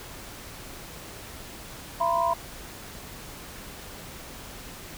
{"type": "tone cluster", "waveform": "sine", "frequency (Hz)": [677, 965, 1029], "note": ["E5", "B5", "C6"], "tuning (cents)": [46, -40, -29], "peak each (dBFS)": -26, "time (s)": [2, 2.34], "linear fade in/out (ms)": 10, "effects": ["pink hiss -42 dBFS RMS until 4.97 s"]}